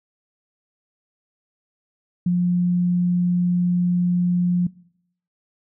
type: tone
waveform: sine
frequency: 177.2 Hz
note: F3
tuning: 25 cents sharp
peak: -16 dBFS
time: 2.26-4.67 s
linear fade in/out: 5 ms
effects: noise-tail reverb RT60 0.7 s tail -22 dB re dry